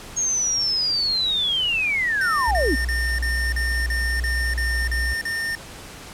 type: linear sweep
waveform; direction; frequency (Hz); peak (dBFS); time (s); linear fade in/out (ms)
sine; down; 6590 to 220; -19; 0.16-2.76; 20
type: tone bursts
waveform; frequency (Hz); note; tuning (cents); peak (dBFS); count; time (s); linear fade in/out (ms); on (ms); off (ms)
square; 1816; A#6; -46; -24; 10; 2.21-5.552; 2; 300; 38
type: tone with vibrato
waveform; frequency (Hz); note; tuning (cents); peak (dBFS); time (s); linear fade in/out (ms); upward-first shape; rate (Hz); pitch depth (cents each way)
sine; 60.6; B1; -32; -22; 2.47-5.14; 10; sine; 1.2; 14
effects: pink hiss -39 dBFS RMS until 6.13 s + low-pass 11000 Hz 12 dB/octave